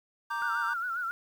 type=chord; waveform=triangle; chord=G minor; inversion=first; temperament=equal; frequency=932.3 / 1174.7 / 1568 Hz; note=Bb5 / D6 / G6; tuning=0 / 0 / 0 cents; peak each=-33 dBFS; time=0.3-0.74 s; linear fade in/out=10 ms
type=tone with vibrato; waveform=sine; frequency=1410 Hz; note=F6; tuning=16 cents sharp; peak=-30 dBFS; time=0.42-1.11 s; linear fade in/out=0 ms; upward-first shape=sine; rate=7.4 Hz; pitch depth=93 cents each way
effects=9-bit